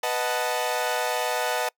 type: chord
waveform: sawtooth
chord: B dominant seventh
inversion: none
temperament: equal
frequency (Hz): 493.9 / 622.3 / 740 / 880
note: B4 / D#5 / F#5 / A5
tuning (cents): 0 / 0 / 0 / 0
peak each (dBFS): -26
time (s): 0.03-1.69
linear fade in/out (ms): 5
effects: noise-tail reverb RT60 0.1 s tail -25 dB re dry